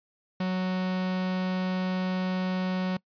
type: tone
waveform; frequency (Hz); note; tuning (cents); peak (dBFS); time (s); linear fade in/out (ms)
45% pulse; 185; F#3; 0; -26; 0.4-2.97; 5
effects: noise-tail reverb RT60 0.1 s tail -24 dB re dry + resampled to 11025 Hz